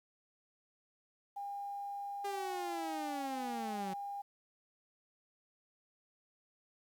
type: tone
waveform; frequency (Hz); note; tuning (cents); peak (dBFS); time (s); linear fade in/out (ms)
sine; 805; G5; +46; -39; 1.36-4.22; 10
type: linear sweep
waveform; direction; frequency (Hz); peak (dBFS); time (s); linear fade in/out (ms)
sawtooth; down; 404.2 to 185; -36; 2.24-3.94; 10
effects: 11-bit